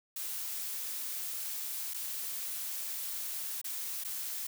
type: noise with dropouts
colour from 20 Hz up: blue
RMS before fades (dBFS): -38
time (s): 0.16-4.47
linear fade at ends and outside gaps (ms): 5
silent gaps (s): 1.937-1.943 / 3.615-3.643 / 4.039-4.047
effects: none